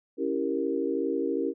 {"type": "chord", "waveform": "sine", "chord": "C# diminished seventh", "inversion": "none", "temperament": "equal", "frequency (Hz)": [277.2, 329.6, 392, 466.2], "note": ["C#4", "E4", "G4", "Bb4"], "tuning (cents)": [0, 0, 0, 0], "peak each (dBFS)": -31, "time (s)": [0.17, 1.54], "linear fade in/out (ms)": 50, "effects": []}